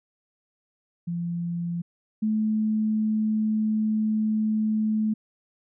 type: tone pair in turn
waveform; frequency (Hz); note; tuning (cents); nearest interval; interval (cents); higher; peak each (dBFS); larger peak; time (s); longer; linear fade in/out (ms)
sine; 171.7 / 216.3; F3 / A3; -29 / -29; major third; 400; second; -26 / -21; second; 1.07-1.82 / 2.22-5.14; second; 10
effects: none